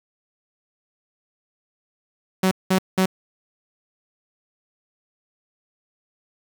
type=tone bursts; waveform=sawtooth; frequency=187.8 Hz; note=F#3; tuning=26 cents sharp; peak=-12 dBFS; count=3; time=2.43-3.059 s; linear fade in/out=5 ms; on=83 ms; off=190 ms; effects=7-bit